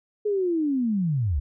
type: linear sweep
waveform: sine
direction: down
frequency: 426.3 to 61.3 Hz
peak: -21 dBFS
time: 0.25-1.4 s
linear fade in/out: 10 ms
effects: none